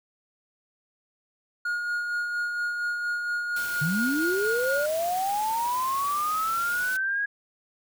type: tone with tremolo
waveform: triangle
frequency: 1433 Hz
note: F6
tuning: 44 cents sharp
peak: -23 dBFS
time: 1.65-4.86 s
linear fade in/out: 5 ms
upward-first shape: sine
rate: 4.3 Hz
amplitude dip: 35%
type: noise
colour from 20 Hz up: white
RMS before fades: -38 dBFS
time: 3.56-6.97 s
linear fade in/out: 5 ms
type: linear sweep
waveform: sine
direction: up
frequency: 141.6 to 1661.2 Hz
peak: -24 dBFS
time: 3.81-7.26 s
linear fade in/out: 10 ms
effects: none